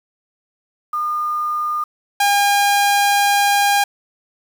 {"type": "tone pair in turn", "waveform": ["sine", "sawtooth"], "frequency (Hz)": [1215, 808.6], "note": ["D#6", "G#5"], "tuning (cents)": [-42, -46], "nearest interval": "perfect fifth", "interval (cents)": 704, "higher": "first", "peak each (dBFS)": [-18, -9], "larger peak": "second", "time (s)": [[0.93, 1.84], [2.2, 3.84]], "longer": "second", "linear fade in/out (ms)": 5, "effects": ["7-bit"]}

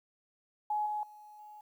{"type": "tone with level steps", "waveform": "sine", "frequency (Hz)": 843, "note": "G#5", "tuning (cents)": 26, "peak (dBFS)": [-29, -32, -50, -48], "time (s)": [0.7, 1.61], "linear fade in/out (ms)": 5, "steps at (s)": [0.86, 1.03, 1.39], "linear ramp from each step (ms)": 2, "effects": ["11-bit"]}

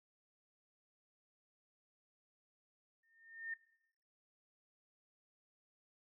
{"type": "tone with exponential growth", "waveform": "sine", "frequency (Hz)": 1820, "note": "A#6", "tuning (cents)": -42, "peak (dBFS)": -37, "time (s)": [3.03, 3.54], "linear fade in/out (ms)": 5, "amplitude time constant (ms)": 110, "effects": ["noise-tail reverb RT60 0.9 s tail -21 dB re dry"]}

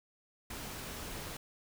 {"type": "noise", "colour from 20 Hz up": "pink", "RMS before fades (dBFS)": -43, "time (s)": [0.5, 1.37], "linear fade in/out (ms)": 5, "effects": []}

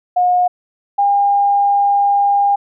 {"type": "tone pair in turn", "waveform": "sine", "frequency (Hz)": [720, 805.9], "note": ["F#5", "G5"], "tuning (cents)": [-47, 48], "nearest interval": "major second", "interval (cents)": 195, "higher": "second", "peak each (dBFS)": [-10, -10], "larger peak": "neither", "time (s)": [[0.16, 0.48], [0.98, 2.56]], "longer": "second", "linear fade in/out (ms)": 10, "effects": []}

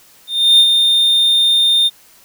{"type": "tone with ADSR envelope", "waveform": "triangle", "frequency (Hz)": 3632, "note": "A#7", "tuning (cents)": -46, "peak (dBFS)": -3, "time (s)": [0.27, 1.9], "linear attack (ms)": 320, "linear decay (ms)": 67, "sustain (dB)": -5, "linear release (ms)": 34, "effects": ["white hiss -47 dBFS RMS until 2.24 s"]}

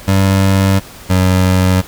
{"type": "tone pair in turn", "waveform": "25% pulse", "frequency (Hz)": [96.7, 92.73], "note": ["G2", "F#2"], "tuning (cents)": [-23, 4], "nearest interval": "minor second", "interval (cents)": 73, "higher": "first", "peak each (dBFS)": -5, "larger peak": "neither", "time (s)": [[0.07, 0.8], [1.09, 1.82]], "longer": "neither", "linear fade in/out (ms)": 20, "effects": ["pink hiss -35 dBFS RMS until 1.87 s"]}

